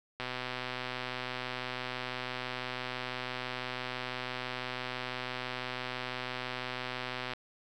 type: click train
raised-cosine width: 0.3 ms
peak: -20 dBFS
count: 900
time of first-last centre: 0.2-7.335 s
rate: 126 Hz
effects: none